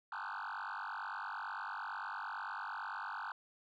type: tone with frequency modulation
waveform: sine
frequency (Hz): 1185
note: D6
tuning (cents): +15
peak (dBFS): -37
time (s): 0.12-3.32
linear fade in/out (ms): 2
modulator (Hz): 48.9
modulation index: 7.5
effects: tanh soft clip ceiling -39 dBFS